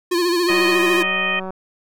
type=tone with vibrato; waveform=square; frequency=349.2 Hz; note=F4; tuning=in tune; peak=-17 dBFS; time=0.11-1.03 s; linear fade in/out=10 ms; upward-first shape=sine; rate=14 Hz; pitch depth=59 cents each way
type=tone; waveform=sine; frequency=4357 Hz; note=C#8; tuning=31 cents flat; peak=-27 dBFS; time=0.14-0.75 s; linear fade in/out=10 ms
type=harmonic tone; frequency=621 Hz; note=D#5; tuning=3 cents flat; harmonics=1 / 2 / 3 / 4 / 5; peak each=-32 / -27 / -23 / -21 / -28 dBFS; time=0.48-1.4 s; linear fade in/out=10 ms
type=click train; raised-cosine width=1 ms; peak=-17 dBFS; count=190; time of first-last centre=0.5-1.505 s; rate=188 Hz
effects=none